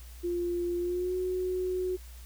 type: tone with pitch glide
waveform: sine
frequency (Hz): 349.2 to 367.4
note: F4 to F#4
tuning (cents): 0 to -12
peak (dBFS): -28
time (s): 0.23-1.97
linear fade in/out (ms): 20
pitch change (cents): +88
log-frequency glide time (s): 0.79-1.16
effects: added 60 Hz sine -44 dBFS peak until 2.25 s + white hiss -55 dBFS RMS until 2.25 s